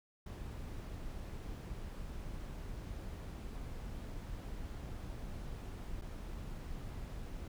brown noise with dropouts, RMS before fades -44 dBFS, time 0.26-7.48 s, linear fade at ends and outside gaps 5 ms, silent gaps 6.014-6.019 s, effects none

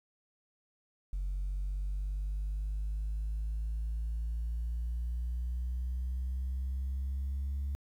sine exponential sweep, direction up, 46.25 to 70 Hz, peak -30 dBFS, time 1.13-7.75 s, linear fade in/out 0 ms, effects tanh soft clip ceiling -30 dBFS + 11-bit

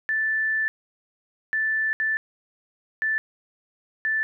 sine tone bursts at uneven times, 1759 Hz, A6, 1 cent flat, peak -21 dBFS, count 5, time 0.09-0.68 / 1.53-1.93 / 2-2.17 / 3.02-3.18 / 4.05-4.23 s, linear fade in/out 0 ms, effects none

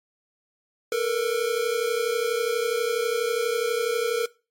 square tone pair together, 446.2 / 478.4 Hz, A4 / A#4, +24 / +45 cents, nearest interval minor second, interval 121 cents, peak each -26 dBFS, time 0.92-4.26 s, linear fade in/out 2 ms, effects noise-tail reverb RT60 0.3 s tail -20 dB re dry + MP3 64 kbps

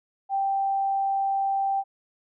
sine tone, 784 Hz, G5, in tune, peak -22 dBFS, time 0.29-1.84 s, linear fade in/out 50 ms, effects none

